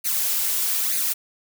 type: noise with flanger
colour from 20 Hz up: blue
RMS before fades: -23 dBFS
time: 0.04-1.14 s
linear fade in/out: 20 ms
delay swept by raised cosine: 0.45 to 5.85 ms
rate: 1.1 Hz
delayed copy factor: +0.75
effects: none